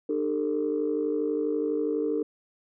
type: tone cluster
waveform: sine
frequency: 302.4 / 399.2 / 451.4 Hz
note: D#4 / G4 / A4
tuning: -49 / +32 / +44 cents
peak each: -28 / -31 / -27 dBFS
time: 0.09-2.23 s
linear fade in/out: 5 ms
effects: tanh soft clip ceiling -17 dBFS